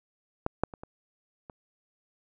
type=clicks; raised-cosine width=1 ms; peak=-13 / -10 / -28 / -27 / -29 dBFS; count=5; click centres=0.464 / 0.636 / 0.738 / 0.835 / 1.498 s; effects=none